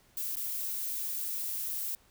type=noise with dropouts; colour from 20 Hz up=violet; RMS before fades=-35 dBFS; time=0.17-1.95 s; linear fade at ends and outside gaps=1 ms; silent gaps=0.356-0.368 s; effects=pink hiss -64 dBFS RMS until 2.1 s